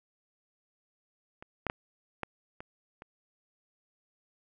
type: clicks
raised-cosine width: 0.5 ms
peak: -30 / -16 / -15 / -18 / -27 / -30 dBFS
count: 6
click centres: 1.425 / 1.667 / 1.699 / 2.233 / 2.605 / 3.021 s
effects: none